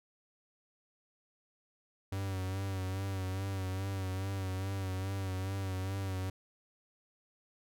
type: tone with vibrato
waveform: 45% pulse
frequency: 95.6 Hz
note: G2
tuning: 43 cents flat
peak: -34 dBFS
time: 2.12-6.3 s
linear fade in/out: 5 ms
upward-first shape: sine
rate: 2.4 Hz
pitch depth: 42 cents each way
effects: none